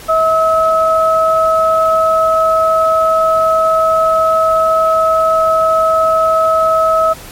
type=tone pair together; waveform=sine; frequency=644 / 1288 Hz; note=E5 / E6; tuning=-41 / -41 cents; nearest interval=octave; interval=1200 cents; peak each=-11 dBFS; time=0.08-7.14 s; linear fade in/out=20 ms; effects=pink hiss -33 dBFS RMS until 7.31 s + MP3 64 kbps